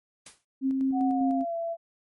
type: noise with exponential decay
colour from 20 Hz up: white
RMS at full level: -41 dBFS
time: 0.26-0.45 s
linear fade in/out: 5 ms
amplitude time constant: 40 ms
type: tone with tremolo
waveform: sine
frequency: 266.7 Hz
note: C4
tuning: 33 cents sharp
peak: -22 dBFS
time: 0.61-1.45 s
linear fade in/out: 50 ms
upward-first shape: square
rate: 5 Hz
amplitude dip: 25%
type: tone with pitch glide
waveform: sine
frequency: 740 to 670.8 Hz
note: F#5 to E5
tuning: 0 to +30 cents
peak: -28 dBFS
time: 0.92-1.77 s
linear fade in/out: 50 ms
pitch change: -170 cents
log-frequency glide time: 1.05-1.55 s
effects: MP3 48 kbps